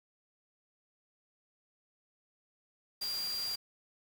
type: tone in noise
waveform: sine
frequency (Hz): 4762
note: D8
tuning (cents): +23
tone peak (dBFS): -34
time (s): 3.01-3.56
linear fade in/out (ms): 10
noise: white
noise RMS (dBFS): -44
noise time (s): 3.01-3.56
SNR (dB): +7
effects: none